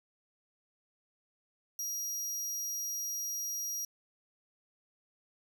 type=tone; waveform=sawtooth; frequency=5720 Hz; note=F8; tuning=41 cents sharp; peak=-32 dBFS; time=1.79-3.85 s; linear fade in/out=2 ms; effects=none